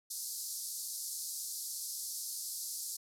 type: band-pass noise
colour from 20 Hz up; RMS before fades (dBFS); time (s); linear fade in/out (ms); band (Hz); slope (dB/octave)
white; -41; 0.1-2.97; 10; 4400 to 13000; 48
effects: none